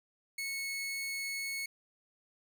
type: tone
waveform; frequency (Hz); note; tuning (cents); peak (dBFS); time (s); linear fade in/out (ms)
sawtooth; 2199; C#7; -14; -32; 0.38-1.66; 5
effects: none